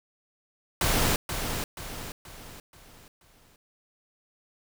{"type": "noise with echo", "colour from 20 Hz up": "pink", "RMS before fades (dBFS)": -24, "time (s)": [0.81, 1.16], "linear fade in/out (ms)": 2, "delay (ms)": 480, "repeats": 5, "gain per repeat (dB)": -7, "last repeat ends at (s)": 3.56, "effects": []}